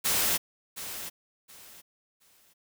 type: noise with echo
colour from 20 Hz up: white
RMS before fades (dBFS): -26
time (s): 0.04-0.38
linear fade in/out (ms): 20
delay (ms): 720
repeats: 3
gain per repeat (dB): -12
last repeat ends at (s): 2.54
effects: none